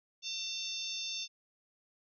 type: harmonic tone with a mistuned harmonic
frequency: 896 Hz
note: A5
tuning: 31 cents sharp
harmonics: 3 / 4 / 5 / 6 / 7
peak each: -44 / -40 / -45 / -42 / -45 dBFS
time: 0.22-1.28 s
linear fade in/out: 50 ms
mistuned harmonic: 3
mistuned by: +21 cents
effects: none